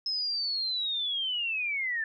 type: linear sweep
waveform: sine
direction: down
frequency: 5190 to 1739 Hz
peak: -28 dBFS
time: 0.06-2.04 s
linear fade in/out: 2 ms
effects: none